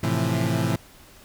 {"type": "chord", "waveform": "30% pulse", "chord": "F major seventh", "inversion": "first", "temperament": "equal", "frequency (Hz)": [110, 130.81, 164.81, 174.61], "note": ["A2", "C3", "E3", "F3"], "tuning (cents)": [0, 0, 0, 0], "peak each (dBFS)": [-23, -24, -24, -29], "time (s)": [0.03, 0.76], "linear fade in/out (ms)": 5, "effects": ["pink hiss -50 dBFS RMS until 1.24 s"]}